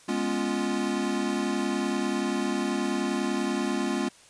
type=chord; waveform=square; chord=C# dominant seventh; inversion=second; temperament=equal; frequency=207.7 / 246.9 / 277.2 / 349.2 Hz; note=G#3 / B3 / C#4 / E#4; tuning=0 / 0 / 0 / 0 cents; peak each=-32 dBFS; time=0.08-4.09 s; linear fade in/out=10 ms; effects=white hiss -54 dBFS RMS until 4.29 s + resampled to 22050 Hz